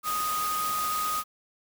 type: tone in noise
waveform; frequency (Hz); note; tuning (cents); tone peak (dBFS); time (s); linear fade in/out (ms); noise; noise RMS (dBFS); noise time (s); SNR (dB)
sine; 1244.5; D#6; 0; -27; 0.03-1.24; 50; white; -34; 0.03-1.24; +4
effects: none